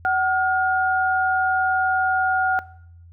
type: tone pair together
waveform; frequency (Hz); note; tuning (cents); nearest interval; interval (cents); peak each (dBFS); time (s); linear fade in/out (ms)
sine; 753.4 / 1425; F#5 / F6; +31 / +34; major seventh; 1103; -20; 0.05-2.59; 0
effects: noise-tail reverb RT60 0.7 s tail -21 dB re dry + added 85 Hz sine -43 dBFS peak until 3.12 s